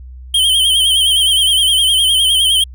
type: tone with vibrato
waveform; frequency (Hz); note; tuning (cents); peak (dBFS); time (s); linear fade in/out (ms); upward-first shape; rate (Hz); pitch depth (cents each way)
square; 3136; G7; 0; -10; 0.34-2.64; 5; sine; 9.7; 68
effects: added 63 Hz sine -30 dBFS peak until 2.74 s